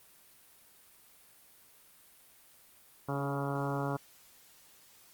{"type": "harmonic tone with a mistuned harmonic", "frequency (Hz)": 139.8, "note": "C#3", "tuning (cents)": 15, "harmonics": [1, 2, 3, 4, 5, 6, 7, 8, 9, 10], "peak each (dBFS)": [-35, -38, -40, -41, -42, -43, -43, -44, -45, -45], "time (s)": [3.08, 3.97], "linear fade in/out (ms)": 10, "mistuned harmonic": 2, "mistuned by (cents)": 15, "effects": ["white hiss -60 dBFS RMS until 5.13 s", "Opus 32 kbps"]}